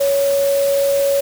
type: tone in noise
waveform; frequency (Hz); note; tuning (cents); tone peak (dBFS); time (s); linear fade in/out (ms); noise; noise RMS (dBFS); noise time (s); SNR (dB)
sine; 558; C#5; +11; -13; 0-1.21; 10; white; -28; 0-1.21; +12
effects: none